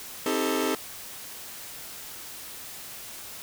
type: chord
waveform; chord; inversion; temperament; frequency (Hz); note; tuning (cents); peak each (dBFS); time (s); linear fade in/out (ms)
sawtooth; A half-diminished seventh; first; just; 264 / 316.8 / 396 / 440; C4 / Eb4 / G4 / A4; +16 / +31 / +18 / 0; -26; 0.26-0.75; 2
effects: white hiss -41 dBFS RMS until 3.42 s